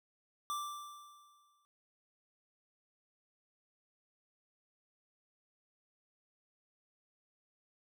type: tone with exponential decay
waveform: square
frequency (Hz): 1174.7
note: D6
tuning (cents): 0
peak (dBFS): -35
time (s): 0.5-1.65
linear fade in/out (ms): 0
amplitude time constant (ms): 250
effects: none